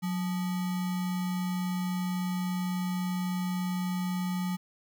sine tone with sample-and-hold, 181.8 Hz, F#3, 30 cents flat, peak -28 dBFS, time 0.02-4.57 s, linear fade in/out 20 ms, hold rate 1050 Hz, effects none

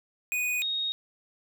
square / sine tone pair in turn, 2480 / 3738 Hz, D#7 / A#7, -6 / +4 cents, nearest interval perfect fifth, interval 710 cents, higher second, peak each -27 dBFS, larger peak neither, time 0.32-0.62 / 0.62-0.92 s, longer neither, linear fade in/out 0 ms, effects none

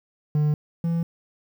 triangle tone pair in turn, 150 / 167.59 Hz, D3 / E3, +37 / +29 cents, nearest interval major second, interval 192 cents, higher second, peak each -16 / -19 dBFS, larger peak first, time 0.35-0.54 / 0.84-1.03 s, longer neither, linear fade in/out 2 ms, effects 9-bit

